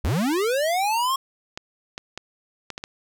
square linear sweep, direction up, 52 to 1098 Hz, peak -21 dBFS, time 0.04-1.16 s, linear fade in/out 5 ms
clicks, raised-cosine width 0.2 ms, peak -15 dBFS, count 6, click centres 1.575 / 1.979 / 2.176 / 2.703 / 2.779 / 2.839 s
effects none

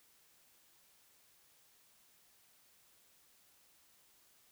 silence, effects white hiss -68 dBFS RMS until 4.51 s

